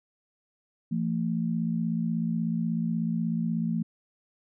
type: tone pair together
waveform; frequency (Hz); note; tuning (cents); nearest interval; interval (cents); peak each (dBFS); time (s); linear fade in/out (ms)
sine; 169 / 225.4; E3 / A3; +43 / +42; perfect fourth; 499; -28; 0.91-3.83; 10
effects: none